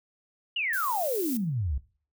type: exponential sweep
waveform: sine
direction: down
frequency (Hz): 2960 to 61.74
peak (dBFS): -26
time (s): 0.56-1.78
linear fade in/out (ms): 5
type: noise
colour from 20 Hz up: violet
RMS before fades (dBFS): -35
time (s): 0.73-1.37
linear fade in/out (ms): 2
effects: noise-tail reverb RT60 0.4 s tail -17 dB re dry